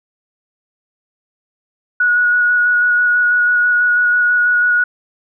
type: tone with vibrato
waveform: sine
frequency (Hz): 1458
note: F#6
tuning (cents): -26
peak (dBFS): -10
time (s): 2-4.84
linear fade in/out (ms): 5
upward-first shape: square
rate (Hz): 6.1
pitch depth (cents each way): 10
effects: none